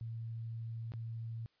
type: tone with dropouts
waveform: sine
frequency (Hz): 114.1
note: A#2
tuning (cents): -37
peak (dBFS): -39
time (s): 0.01-1.46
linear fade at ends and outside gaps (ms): 0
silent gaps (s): 0.92-0.937
effects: white hiss -75 dBFS RMS until 1.6 s + resampled to 11025 Hz